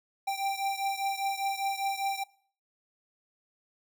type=beating tone pair; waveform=square; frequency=784 / 789 Hz; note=G5 / G5; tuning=0 / +11 cents; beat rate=5 Hz; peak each=-32 / -34 dBFS; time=0.27-2.24 s; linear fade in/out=10 ms; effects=noise-tail reverb RT60 0.5 s tail -21 dB re dry